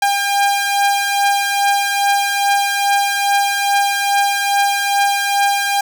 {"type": "beating tone pair", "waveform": "sawtooth", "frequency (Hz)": [802, 804.4], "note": ["G5", "G5"], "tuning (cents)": [39, 44], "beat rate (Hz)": 2.4, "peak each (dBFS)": [-11, -16], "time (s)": [0.02, 5.81], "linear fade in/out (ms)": 5, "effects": []}